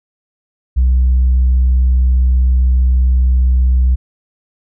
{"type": "tone", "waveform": "sine", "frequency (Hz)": 63.2, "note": "B1", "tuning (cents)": 41, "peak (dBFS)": -6, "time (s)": [0.76, 3.96], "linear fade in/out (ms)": 20, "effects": ["tanh soft clip ceiling -6 dBFS"]}